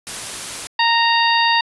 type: noise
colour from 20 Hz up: white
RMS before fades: -28 dBFS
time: 0.07-0.67 s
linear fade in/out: 0 ms
type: harmonic tone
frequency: 928 Hz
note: A#5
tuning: 8 cents flat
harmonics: 1 / 2 / 3 / 4 / 5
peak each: -16 / -19 / -21 / -22 / -23 dBFS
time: 0.79-1.61 s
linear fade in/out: 5 ms
effects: resampled to 24000 Hz